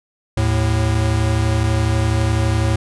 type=tone pair together; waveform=square; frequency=77.78 / 109.76 Hz; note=D#2 / A2; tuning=0 / -4 cents; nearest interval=tritone; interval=596 cents; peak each=-20 / -17 dBFS; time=0.37-2.76 s; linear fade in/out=5 ms; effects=resampled to 24000 Hz